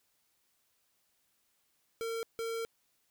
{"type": "tone bursts at uneven times", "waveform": "square", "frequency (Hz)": 456.1, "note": "A#4", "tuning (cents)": -38, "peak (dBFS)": -35, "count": 2, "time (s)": [[2.01, 2.23], [2.39, 2.65]], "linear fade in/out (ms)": 0, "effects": ["white hiss -75 dBFS RMS until 3.1 s"]}